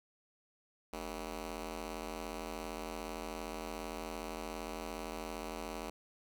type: ring-modulated tone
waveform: 10% pulse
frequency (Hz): 170.6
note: F3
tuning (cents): -40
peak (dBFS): -29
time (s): 0.93-5.9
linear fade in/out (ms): 5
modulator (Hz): 124
effects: none